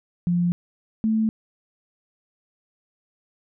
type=tone pair in turn; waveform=sine; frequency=174.61 / 220 Hz; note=F3 / A3; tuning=0 / 0 cents; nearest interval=major third; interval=400 cents; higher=second; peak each=-18 dBFS; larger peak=neither; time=0.27-0.52 / 1.04-1.29 s; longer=neither; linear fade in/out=0 ms; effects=none